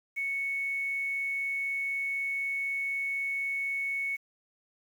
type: tone with quantisation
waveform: sine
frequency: 2214 Hz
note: C#7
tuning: 3 cents flat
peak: -29 dBFS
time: 0.16-4.17 s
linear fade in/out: 20 ms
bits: 9
effects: none